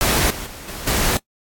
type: noise with level steps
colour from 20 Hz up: pink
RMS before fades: -17 / -30 / -36 / -31 / -19 dBFS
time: 0.01-1.17 s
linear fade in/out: 0 ms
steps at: 0.3 / 0.46 / 0.68 / 0.87 s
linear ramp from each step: 5 ms
effects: noise-tail reverb RT60 0.1 s tail -21 dB re dry + AAC 64 kbps